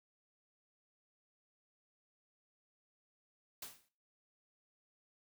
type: noise with exponential decay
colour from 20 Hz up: white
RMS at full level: -43 dBFS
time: 3.62-3.89 s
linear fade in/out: 5 ms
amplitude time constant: 57 ms
effects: noise-tail reverb RT60 0.4 s tail -18 dB re dry